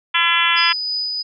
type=harmonic tone; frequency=338.5 Hz; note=E4; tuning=46 cents sharp; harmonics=3 / 4 / 5 / 6 / 7 / 8 / 9 / 10; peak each=-22 / -22 / -22 / -22 / -22 / -22 / -22 / -22 dBFS; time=0.14-0.73 s; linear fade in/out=10 ms
type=tone with tremolo; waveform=sine; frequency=4978 Hz; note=D#8; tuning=in tune; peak=-19 dBFS; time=0.56-1.23 s; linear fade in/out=20 ms; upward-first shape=sine; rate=3.1 Hz; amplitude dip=25%
effects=none